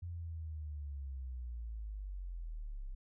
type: linear sweep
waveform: sine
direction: down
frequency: 87.8 to 31.64 Hz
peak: -40 dBFS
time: 0.02-2.95 s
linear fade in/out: 10 ms
effects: none